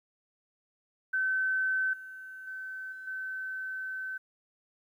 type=tone with level steps; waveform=sine; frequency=1530 Hz; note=G6; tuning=42 cents flat; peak=-26 / -42 / -37 / -41 / -34 dBFS; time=1.13-4.18 s; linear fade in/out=10 ms; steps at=1.93 / 2.47 / 2.92 / 3.07 s; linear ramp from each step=5 ms; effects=11-bit